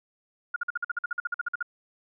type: tone bursts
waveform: sine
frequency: 1422 Hz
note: F6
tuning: 31 cents sharp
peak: -25 dBFS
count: 16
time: 0.54-1.627 s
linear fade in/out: 5 ms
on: 22 ms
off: 49 ms
effects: none